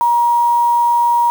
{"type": "tone with quantisation", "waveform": "sine", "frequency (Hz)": 949, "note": "A#5", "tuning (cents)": 31, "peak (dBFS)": -10, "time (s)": [0.01, 1.3], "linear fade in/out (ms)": 0, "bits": 5, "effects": []}